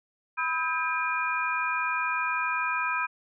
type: tone cluster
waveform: sine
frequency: 992 / 1283 / 1595 / 2428 Hz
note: B5 / E6 / G6 / D#7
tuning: +7 / -47 / +30 / -43 cents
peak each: -31 dBFS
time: 0.37-3.07 s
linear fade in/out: 20 ms
effects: none